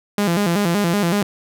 sawtooth tone with vibrato, 186.7 Hz, F#3, 16 cents sharp, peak -12 dBFS, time 0.18-1.23 s, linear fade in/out 2 ms, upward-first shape square, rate 5.3 Hz, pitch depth 160 cents each way, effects none

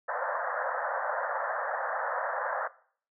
pink band-pass noise, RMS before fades -32 dBFS, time 0.08-2.68 s, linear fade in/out 10 ms, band 510 to 1800 Hz, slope 96 dB/octave, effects noise-tail reverb RT60 0.5 s tail -18 dB re dry

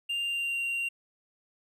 triangle tone with pitch glide, 2794 to 2764 Hz, F7 to F7, 0 to -19 cents, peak -27 dBFS, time 0.09-0.89 s, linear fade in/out 10 ms, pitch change -19 cents, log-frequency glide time 0.23-0.6 s, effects none

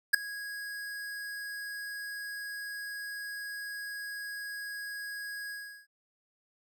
square tone with ADSR envelope, 1654 Hz, G#6, 8 cents flat, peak -16 dBFS, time 0.13-5.87 s, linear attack 14 ms, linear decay 4 ms, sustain -22 dB, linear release 370 ms, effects none

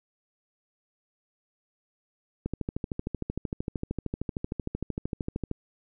click train, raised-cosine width 3 ms, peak -17 dBFS, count 41, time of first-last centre 2.46-5.513 s, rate 13.1 Hz, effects none

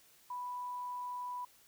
sine tone, 987.8 Hz, B5, in tune, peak -38 dBFS, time 0.3-1.45 s, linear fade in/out 5 ms, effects white hiss -64 dBFS RMS until 1.67 s

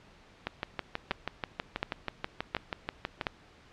two click trains, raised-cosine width 0.3 ms, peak -15 / -12 dBFS, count 18 / 4, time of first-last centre 0.47-3.212 / 1.11-3.268 s, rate 6.2 / 1.39 Hz, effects pink hiss -57 dBFS RMS until 3.72 s + low-pass 4000 Hz 12 dB/octave

